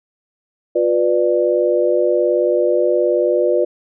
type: chord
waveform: sine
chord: B diminished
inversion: second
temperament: just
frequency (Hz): 355.6 / 493.9 / 592.7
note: F4 / B4 / D5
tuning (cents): +31 / 0 / +16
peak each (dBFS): -17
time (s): 0.75-3.65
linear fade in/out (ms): 10
effects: none